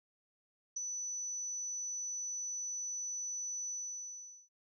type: tone with ADSR envelope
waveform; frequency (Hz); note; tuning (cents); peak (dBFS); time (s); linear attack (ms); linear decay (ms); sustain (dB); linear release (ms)
sine; 5970; F#8; +15; -33; 0.76-4.49; 9; 12; -4; 790
effects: none